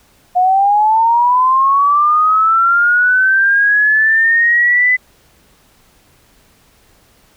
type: linear sweep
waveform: sine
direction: up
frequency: 716 to 2015 Hz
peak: -8 dBFS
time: 0.35-4.97 s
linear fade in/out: 20 ms
effects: pink hiss -51 dBFS RMS until 7.36 s